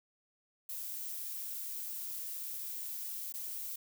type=noise with dropouts; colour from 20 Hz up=violet; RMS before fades=-41 dBFS; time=0.69-3.76 s; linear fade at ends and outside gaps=5 ms; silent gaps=3.325-3.339 s; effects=none